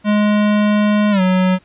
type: tone with pitch glide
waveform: square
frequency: 209 to 185.13 Hz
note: G#3 to F#3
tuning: +11 to +1 cents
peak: -12 dBFS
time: 0.04-1.59 s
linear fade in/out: 50 ms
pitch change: -210 cents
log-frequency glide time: 1.11-1.21 s
effects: pink hiss -53 dBFS RMS until 1.64 s + resampled to 8000 Hz